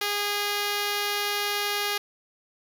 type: tone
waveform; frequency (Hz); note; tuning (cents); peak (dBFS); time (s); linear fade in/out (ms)
5% pulse; 410.3; G#4; -21; -14; 0.01-1.98; 5
effects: none